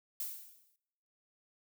violet noise with exponential decay, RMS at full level -36 dBFS, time 0.2-0.76 s, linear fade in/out 1 ms, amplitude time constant 120 ms, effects noise-tail reverb RT60 1.0 s tail -26 dB re dry

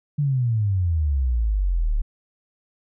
sine exponential sweep, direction down, 150 to 34.79 Hz, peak -18 dBFS, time 0.18-2.02 s, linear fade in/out 10 ms, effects none

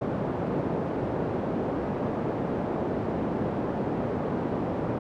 pink band-pass noise, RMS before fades -29 dBFS, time 0.01-4.99 s, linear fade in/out 10 ms, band 160 to 640 Hz, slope 12 dB/octave, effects none

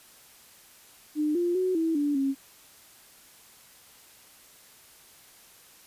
sine tone with pitch steps, 301.7 / 348.7 / 370.2 / 325.7 / 290.3 / 272.5 Hz, D4 / F4 / F#4 / E4 / D4 / C#4, +47 / -3 / +1 / -21 / -20 / -29 cents, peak -23 dBFS, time 1.15-2.35 s, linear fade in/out 50 ms, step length 200 ms, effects white hiss -54 dBFS RMS until 5.86 s + resampled to 32000 Hz

